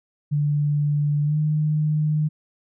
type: tone with pitch glide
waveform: sine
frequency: 146.83 to 152.54 Hz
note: D3 to D#3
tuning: 0 to -34 cents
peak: -18 dBFS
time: 0.31-2.29 s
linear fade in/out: 20 ms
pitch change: +66 cents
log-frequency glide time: 1.24-1.37 s
effects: none